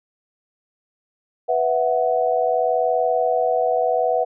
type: chord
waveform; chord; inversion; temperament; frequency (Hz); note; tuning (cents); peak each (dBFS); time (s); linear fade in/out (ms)
sine; B suspended fourth; none; equal; 493.9 / 659.3 / 740; B4 / E5 / F#5; 0 / 0 / 0; -21; 1.48-4.25; 20
effects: none